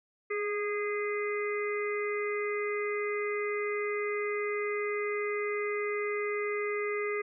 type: harmonic tone with a mistuned harmonic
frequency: 411.1 Hz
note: G#4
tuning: 18 cents flat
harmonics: 1 / 3 / 4 / 5 / 6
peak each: -31 / -39 / -47 / -36 / -45 dBFS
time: 0.3-7.22 s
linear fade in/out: 10 ms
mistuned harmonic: 1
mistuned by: +21 cents
effects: none